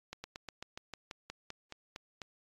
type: slowing click train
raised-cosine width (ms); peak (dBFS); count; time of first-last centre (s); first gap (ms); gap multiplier
0.2; -25; 13; 0.13-2.217; 110; 1.08
effects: AAC 32 kbps